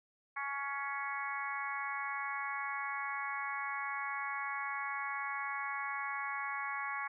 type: harmonic tone with a mistuned harmonic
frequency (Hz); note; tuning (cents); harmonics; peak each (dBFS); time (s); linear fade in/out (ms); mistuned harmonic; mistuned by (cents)
279.7; C#4; +16; 3 / 4 / 5 / 6 / 7 / 8; -44 / -40 / -46 / -43 / -45 / -43; 0.36-7.08; 10; 8; -22
effects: none